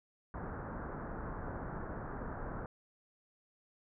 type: low-pass noise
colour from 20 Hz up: pink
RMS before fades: -42 dBFS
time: 0.34-2.66 s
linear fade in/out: 2 ms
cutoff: 1600 Hz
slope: 48 dB/octave
effects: none